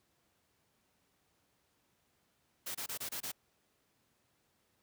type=noise bursts; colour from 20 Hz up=white; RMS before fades=-40 dBFS; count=6; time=2.66-3.319 s; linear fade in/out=10 ms; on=89 ms; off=25 ms; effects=pink hiss -75 dBFS RMS until 4.82 s + high-pass 80 Hz 12 dB/octave